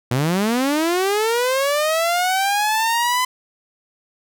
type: linear sweep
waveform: sawtooth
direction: up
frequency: 116.2 to 1017 Hz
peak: -13 dBFS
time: 0.11-3.25 s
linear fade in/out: 5 ms
effects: none